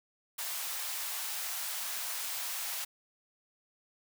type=high-pass noise; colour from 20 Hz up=white; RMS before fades=-37 dBFS; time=0.38-2.85 s; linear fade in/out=10 ms; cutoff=650 Hz; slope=24 dB/octave; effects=none